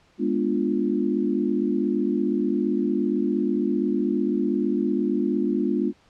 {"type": "chord", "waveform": "sine", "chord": "G# diminished seventh", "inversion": "none", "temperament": "equal with one note detuned", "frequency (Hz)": [207.7, 245.1, 293.7, 349.2], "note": ["G#3", "B3", "D4", "F4"], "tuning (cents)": [0, -13, 0, 0], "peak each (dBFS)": -26, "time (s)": [0.18, 5.93], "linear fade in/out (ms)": 50, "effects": ["pink hiss -59 dBFS RMS until 6.09 s", "low-pass 5000 Hz 12 dB/octave"]}